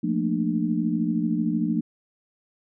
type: chord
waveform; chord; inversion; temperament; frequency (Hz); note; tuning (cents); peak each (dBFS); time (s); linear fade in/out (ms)
sine; Bb major seventh; second; equal with one note detuned; 174.61 / 220 / 233.1 / 300.2; F3 / A3 / Bb3 / D4; 0 / 0 / 0 / +38; -27; 0.03-1.81; 10
effects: none